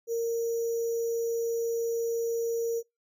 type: tone with sample-and-hold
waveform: sine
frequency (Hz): 463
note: A#4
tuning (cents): -12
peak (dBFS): -26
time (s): 0.07-2.83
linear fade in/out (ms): 50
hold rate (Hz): 6300
effects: noise-tail reverb RT60 0.2 s tail -24 dB re dry